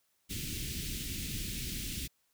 pink band-stop noise, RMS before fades -38 dBFS, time 0.29-2.08 s, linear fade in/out 20 ms, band 300 to 2400 Hz, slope 24 dB/octave, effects white hiss -75 dBFS RMS until 2.33 s

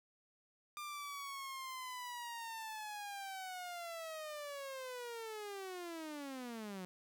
sawtooth linear sweep, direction down, 1200 to 178.7 Hz, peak -40 dBFS, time 0.77-6.85 s, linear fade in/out 0 ms, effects none

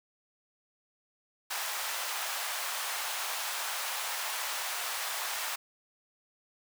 pink high-pass noise, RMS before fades -35 dBFS, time 1.5-5.56 s, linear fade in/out 10 ms, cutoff 740 Hz, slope 24 dB/octave, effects none

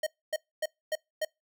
square tone bursts, 622.3 Hz, D#5, in tune, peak -28 dBFS, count 5, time 0.03-1.25 s, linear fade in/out 5 ms, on 36 ms, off 260 ms, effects noise-tail reverb RT60 0.2 s tail -25 dB re dry

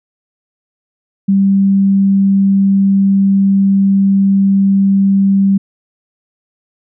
sine tone, 195.9 Hz, G3, 1 cent flat, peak -7 dBFS, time 1.28-5.58 s, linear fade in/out 10 ms, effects none

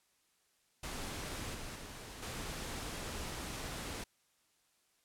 pink noise with level steps, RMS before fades -42 / -45 / -48 / -42 dBFS, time 0.83-4.04 s, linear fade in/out 5 ms, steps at 1.54 / 1.75 / 2.22 s, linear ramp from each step 10 ms, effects white hiss -74 dBFS RMS until 5.04 s + low-pass 11000 Hz 12 dB/octave

